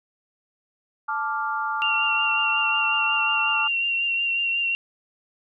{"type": "chord", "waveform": "sine", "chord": "D minor", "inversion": "second", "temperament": "equal with one note detuned", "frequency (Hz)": [876.4, 1174.7, 1396.9], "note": ["A5", "D6", "F6"], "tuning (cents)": [-7, 0, 0], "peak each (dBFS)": -28, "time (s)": [1.08, 3.68], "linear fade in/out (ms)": 10}
{"type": "tone with vibrato", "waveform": "sine", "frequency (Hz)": 2757, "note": "F7", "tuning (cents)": -23, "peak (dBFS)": -21, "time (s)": [1.82, 4.75], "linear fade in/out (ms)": 0, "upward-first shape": "triangle", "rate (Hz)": 5.5, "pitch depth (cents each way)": 27}
{"effects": []}